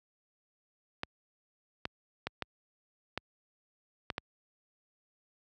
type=clicks; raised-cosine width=0.3 ms; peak=-17 dBFS; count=7; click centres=1.034 / 1.854 / 2.27 / 2.423 / 3.176 / 4.102 / 4.181 s; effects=high-pass 60 Hz 12 dB/octave